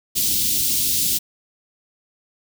white band-stop noise, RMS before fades -20 dBFS, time 0.15-1.19 s, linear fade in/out 20 ms, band 320 to 3200 Hz, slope 24 dB/octave, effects none

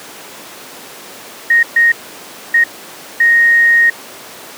sine tone bursts at uneven times, 1864.7 Hz, A#6, in tune, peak -6 dBFS, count 4, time 1.5-1.63 / 1.76-1.92 / 2.54-2.64 / 3.2-3.9 s, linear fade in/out 5 ms, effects pink hiss -32 dBFS RMS until 4.57 s + high-pass 300 Hz 12 dB/octave

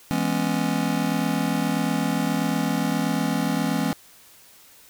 square chord, C# minor seventh, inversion first, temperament just, 166.31 / 207.9 / 249.5 / 277.2 Hz, E3 / G#3 / B3 / C#4, +16 / +2 / +18 / 0 cents, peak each -28 dBFS, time 0.11-3.93 s, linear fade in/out 0 ms, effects white hiss -51 dBFS RMS until 4.89 s

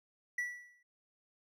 triangle tone with exponential decay, 1953 Hz, B6, 20 cents flat, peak -29 dBFS, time 0.38-0.83 s, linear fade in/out 5 ms, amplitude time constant 97 ms, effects none

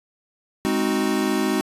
square chord, Ab dominant seventh, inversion none, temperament equal, 207.7 / 261.6 / 311.1 / 370 Hz, Ab3 / C4 / Eb4 / Gb4, 0 / 0 / 0 / 0 cents, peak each -26 dBFS, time 0.65-1.61 s, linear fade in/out 0 ms, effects resampled to 32000 Hz

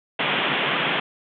white band-pass noise, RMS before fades -23 dBFS, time 0.19-1 s, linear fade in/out 5 ms, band 130 to 3400 Hz, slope 96 dB/octave, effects none

